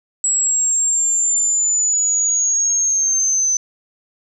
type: linear sweep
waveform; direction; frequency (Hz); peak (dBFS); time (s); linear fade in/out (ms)
sine; down; 7750 to 6100; -14; 0.24-3.57; 2
effects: none